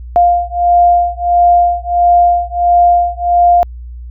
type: beating tone pair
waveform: sine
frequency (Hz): 700 / 701.5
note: F5 / F5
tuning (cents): +4 / +8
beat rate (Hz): 1.5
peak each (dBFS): -10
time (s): 0.16-3.63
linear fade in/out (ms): 0
effects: added 60 Hz sine -25 dBFS peak until 4.1 s